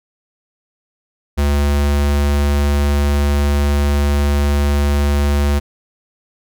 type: tone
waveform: square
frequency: 71.9 Hz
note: D2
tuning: 36 cents flat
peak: -13 dBFS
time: 1.37-5.6 s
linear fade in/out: 20 ms
effects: none